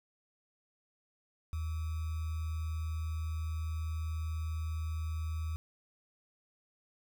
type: tone with sample-and-hold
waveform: sine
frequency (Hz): 79.7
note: D#2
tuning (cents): +42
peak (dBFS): -33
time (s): 1.53-5.56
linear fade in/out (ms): 0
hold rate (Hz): 1225
effects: none